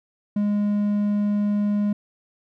triangle tone, 206.3 Hz, G#3, 11 cents flat, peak -17 dBFS, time 0.36-1.93 s, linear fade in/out 5 ms, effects none

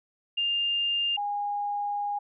sine tone pair in turn, 2805 / 818.7 Hz, F7 / G#5, +7 / -25 cents, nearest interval octave + major sixth, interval 2132 cents, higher first, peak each -24 / -27 dBFS, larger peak first, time 0.37-1.17 / 1.17-2.19 s, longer second, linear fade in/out 10 ms, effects none

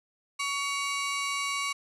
sawtooth ring-modulated tone, 1685 Hz, G#6, 25 cents sharp, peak -22 dBFS, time 0.39-1.73 s, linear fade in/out 10 ms, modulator 561 Hz, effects resampled to 24000 Hz + 10-bit

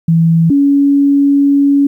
sine tone pair in turn, 164.81 / 281.4 Hz, E3 / C#4, 0 / +26 cents, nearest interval major sixth, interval 926 cents, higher second, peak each -6 dBFS, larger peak neither, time 0.08-0.5 / 0.5-1.87 s, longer second, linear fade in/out 5 ms, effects 8-bit

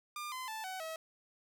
sawtooth tone with pitch steps, 1200 / 1026.7 / 878.5 / 751.6 / 643.1 Hz, D6 / C6 / A5 / F#5 / E5, +37 / -33 / -3 / +27 / -43 cents, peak -36 dBFS, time 0.16-0.96 s, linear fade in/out 2 ms, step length 160 ms, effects none

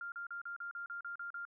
sine tone bursts, 1396.9 Hz, F6, in tune, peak -40 dBFS, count 10, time 0.01-1.452 s, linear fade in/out 2 ms, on 110 ms, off 38 ms, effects none

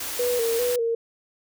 white band-stop noise, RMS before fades -31 dBFS, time 0-0.76 s, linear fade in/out 5 ms, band 110 to 220 Hz, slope 96 dB/octave
sine tone with vibrato, 474.8 Hz, A#4, 32 cents sharp, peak -21 dBFS, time 0.19-0.95 s, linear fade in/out 5 ms, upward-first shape square, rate 2.5 Hz, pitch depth 53 cents each way
effects none

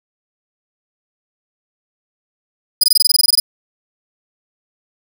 sawtooth tone bursts, 4953 Hz, D#8, 9 cents flat, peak -5 dBFS, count 13, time 2.81-3.4 s, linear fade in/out 5 ms, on 26 ms, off 21 ms, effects none

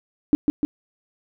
sine tone with echo, 293.7 Hz, D4, in tune, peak -11 dBFS, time 0.33-0.35 s, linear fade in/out 0 ms, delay 150 ms, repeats 2, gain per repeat -3 dB, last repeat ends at 0.65 s, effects none

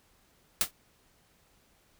white noise with exponential decay, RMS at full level -21 dBFS, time 0.61-0.71 s, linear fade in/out 0 ms, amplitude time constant 20 ms, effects pink hiss -66 dBFS RMS until 1.99 s

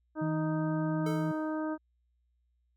harmonic tone, 311.1 Hz, D#4, in tune, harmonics 1 / 2 / 3 / 4 / 5, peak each -32 / -38 / -42 / -44 / -46 dBFS, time 0.15-1.78 s, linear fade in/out 50 ms
sine tone with pitch glide, 159.5 to 161.73 Hz, D#3 to E3, +43 to -33 cents, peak -31 dBFS, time 0.21-1.32 s, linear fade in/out 10 ms, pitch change +24 cents, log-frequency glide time 0.44-1.03 s
square tone with exponential decay, 440 Hz, A4, in tune, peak -35 dBFS, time 1.06-1.62 s, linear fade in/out 5 ms, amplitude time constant 120 ms
effects added 60 Hz sine -70 dBFS peak until 2.76 s

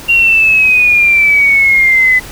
sine exponential sweep, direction down, 2772 to 2005 Hz, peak -5 dBFS, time 0.08-2.2 s, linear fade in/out 20 ms, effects added 50 Hz sine -37 dBFS peak until 2.31 s + pink hiss -30 dBFS RMS until 2.31 s

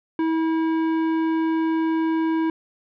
triangle tone with tanh clipping, 323.1 Hz, E4, 35 cents flat, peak -21 dBFS, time 0.19-2.5 s, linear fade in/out 2 ms, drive 17 dB, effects none

